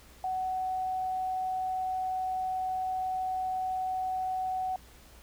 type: tone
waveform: sine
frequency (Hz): 748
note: F#5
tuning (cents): +19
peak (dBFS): -29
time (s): 0.24-4.76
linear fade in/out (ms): 2
effects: added 60 Hz sine -56 dBFS peak until 5.22 s + pink hiss -56 dBFS RMS until 5.22 s